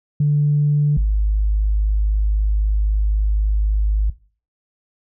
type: tone pair in turn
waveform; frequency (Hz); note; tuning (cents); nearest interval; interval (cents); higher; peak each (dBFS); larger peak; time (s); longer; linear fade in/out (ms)
sine; 146.83 / 51.91; D3 / G#1; 0 / 0; octave + tritone; 1800; first; -12 / -13; first; 0.2-0.97 / 0.97-4.1; second; 5
effects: noise-tail reverb RT60 0.4 s tail -20 dB re dry + tanh soft clip ceiling -8 dBFS